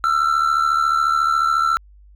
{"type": "tone with amplitude modulation", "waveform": "triangle", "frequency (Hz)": 1342, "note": "E6", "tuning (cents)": 31, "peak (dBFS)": -10, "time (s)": [0.04, 1.77], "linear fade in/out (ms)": 0, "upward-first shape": "sine", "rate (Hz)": 74.1, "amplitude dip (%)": 70, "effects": ["added 50 Hz sine -44 dBFS peak until 2.15 s"]}